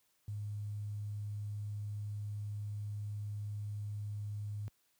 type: tone with quantisation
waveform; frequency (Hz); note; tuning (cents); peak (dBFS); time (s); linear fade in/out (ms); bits
sine; 103.83; G#2; 0; -37; 0.28-4.68; 0; 11
effects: white hiss -75 dBFS RMS until 4.99 s + high-pass 60 Hz 12 dB/octave